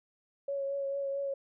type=tone with vibrato; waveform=sine; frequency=554.4 Hz; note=C#5; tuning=in tune; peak=-31 dBFS; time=0.48-1.34 s; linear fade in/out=5 ms; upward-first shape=triangle; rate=4.5 Hz; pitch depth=22 cents each way; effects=none